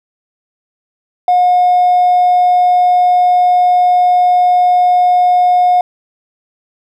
sine tone with hard clipping, 720 Hz, F#5, 47 cents flat, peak -7 dBFS, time 1.28-5.81 s, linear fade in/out 2 ms, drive 1 dB, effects none

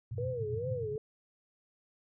pink band-pass noise, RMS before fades -39 dBFS, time 0.11-0.96 s, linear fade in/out 2 ms, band 100 to 130 Hz, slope 48 dB/octave
sine tone with vibrato, 466.2 Hz, A#4, in tune, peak -34 dBFS, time 0.18-0.98 s, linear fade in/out 2 ms, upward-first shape sine, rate 2.4 Hz, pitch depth 180 cents each way
effects none

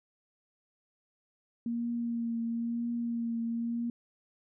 sine tone with vibrato, 233.5 Hz, A#3, 3 cents sharp, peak -30 dBFS, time 1.66-3.9 s, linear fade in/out 2 ms, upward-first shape triangle, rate 1 Hz, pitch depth 25 cents each way, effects none

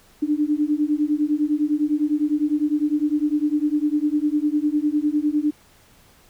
sine beating tone pair, 293.7 / 303.6 Hz, D4 / D#4, 0 / -42 cents, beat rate 9.9 Hz, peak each -21 dBFS, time 0.22-5.51 s, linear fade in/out 10 ms, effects pink hiss -54 dBFS RMS until 6.29 s

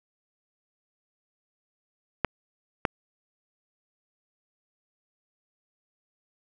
clicks, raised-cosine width 0.5 ms, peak -7 dBFS, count 2, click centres 2.247 / 2.852 s, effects none

